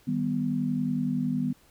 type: chord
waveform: sine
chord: Eb augmented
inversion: none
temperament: equal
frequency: 155.56 / 196 / 246.9 Hz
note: Eb3 / G3 / B3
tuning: 0 / 0 / 0 cents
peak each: -31 / -31 / -27 dBFS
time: 0.07-1.53 s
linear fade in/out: 10 ms
effects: pink hiss -60 dBFS RMS until 1.7 s